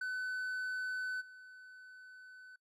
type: tone with level steps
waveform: triangle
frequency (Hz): 1508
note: F#6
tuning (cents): +32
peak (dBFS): -34 / -50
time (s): 0.01-2.56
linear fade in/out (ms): 5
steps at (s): 1.2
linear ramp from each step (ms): 20
effects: noise-tail reverb RT60 0.1 s tail -23 dB re dry + resampled to 32000 Hz